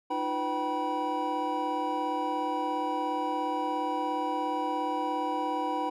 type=tone cluster; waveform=triangle; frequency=305.8 / 342.9 / 500 / 771 / 973 Hz; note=D#4 / F4 / B4 / G5 / B5; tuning=-30 / -32 / +21 / -29 / -26 cents; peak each=-33 / -38 / -35 / -31 / -30 dBFS; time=0.1-5.9 s; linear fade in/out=10 ms; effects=none